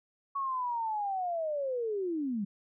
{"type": "linear sweep", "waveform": "sine", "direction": "down", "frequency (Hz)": [1118, 190.1], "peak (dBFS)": -30, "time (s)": [0.35, 2.45], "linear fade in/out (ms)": 10, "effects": []}